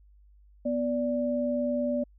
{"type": "tone pair together", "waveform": "sine", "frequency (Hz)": [246.5, 584], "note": ["B3", "D5"], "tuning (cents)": [-3, -10], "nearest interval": "octave + minor third", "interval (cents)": 1493, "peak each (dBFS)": -28, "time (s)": [0.65, 2.04], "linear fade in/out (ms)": 10, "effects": ["added 50 Hz sine -54 dBFS peak until 2.18 s"]}